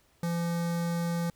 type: tone with notch filter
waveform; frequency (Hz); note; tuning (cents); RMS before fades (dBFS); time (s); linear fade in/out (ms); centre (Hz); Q
square; 170.3; F3; -43; -30; 0.23-1.3; 2; 2800; 1.9
effects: pink hiss -66 dBFS RMS until 1.35 s